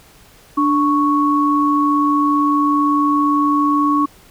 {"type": "tone pair together", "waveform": "sine", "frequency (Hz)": [293.7, 1108.9], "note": ["D4", "C#6"], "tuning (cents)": [0, 0], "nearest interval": "octave + major seventh", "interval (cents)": 2300, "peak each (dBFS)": -15, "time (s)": [0.57, 4.06], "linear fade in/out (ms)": 10, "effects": ["pink hiss -47 dBFS RMS until 4.3 s"]}